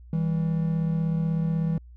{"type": "tone pair together", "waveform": "triangle", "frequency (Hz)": [162.6, 198.84], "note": ["E3", "G3"], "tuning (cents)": [-23, 25], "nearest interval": "minor third", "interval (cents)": 348, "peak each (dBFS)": [-21, -29], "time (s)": [0.13, 1.78], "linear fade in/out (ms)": 2, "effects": ["added 60 Hz sine -44 dBFS peak until 1.96 s"]}